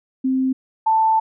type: tone pair in turn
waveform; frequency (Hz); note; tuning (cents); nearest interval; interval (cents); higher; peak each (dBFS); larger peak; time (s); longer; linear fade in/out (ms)
sine; 261.6 / 884.8; C4 / A5; 0 / +9; octave + major sixth; 2109; second; -16 / -13; second; 0.24-0.53 / 0.86-1.2; second; 10
effects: none